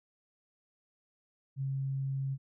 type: tone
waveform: sine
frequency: 135.6 Hz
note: C#3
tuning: 38 cents flat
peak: -31 dBFS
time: 1.56-2.38 s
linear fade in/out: 50 ms
effects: none